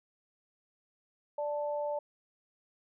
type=tone pair together; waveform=sine; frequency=587.3 / 880 Hz; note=D5 / A5; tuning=0 / 0 cents; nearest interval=perfect fifth; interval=700 cents; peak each=-32 / -38 dBFS; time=1.38-1.99 s; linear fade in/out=5 ms; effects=none